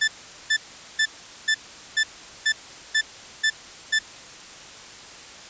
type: tone bursts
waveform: sawtooth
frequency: 1760 Hz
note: A6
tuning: in tune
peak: -14 dBFS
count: 9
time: 0.01-3.991 s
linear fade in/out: 10 ms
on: 69 ms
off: 420 ms
effects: white hiss -42 dBFS RMS until 5.49 s + resampled to 16000 Hz